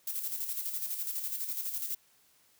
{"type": "noise with tremolo", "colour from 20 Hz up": "violet", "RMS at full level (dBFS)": -34, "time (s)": [0.07, 1.95], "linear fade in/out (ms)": 5, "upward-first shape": "square", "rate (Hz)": 12, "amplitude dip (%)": 50, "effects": ["white hiss -66 dBFS RMS until 2.59 s"]}